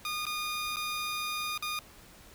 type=tone with dropouts; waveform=15% pulse; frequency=1222 Hz; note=D#6; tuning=32 cents flat; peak=-26 dBFS; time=0.05-1.79 s; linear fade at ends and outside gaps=1 ms; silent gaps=0.254-0.266 / 0.76-0.768 / 1.577-1.624 s; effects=pink hiss -54 dBFS RMS until 2.34 s